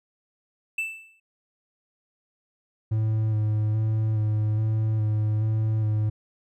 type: tone with exponential decay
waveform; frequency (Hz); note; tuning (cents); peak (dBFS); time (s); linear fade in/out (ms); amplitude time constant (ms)
triangle; 2649; E7; +8; -21; 0.78-1.2; 5; 91
type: tone with vibrato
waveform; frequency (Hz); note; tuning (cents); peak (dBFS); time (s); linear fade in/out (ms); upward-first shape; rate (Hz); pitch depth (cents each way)
triangle; 108.3; A2; -27; -19; 2.91-6.1; 10; square; 1.2; 18
effects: none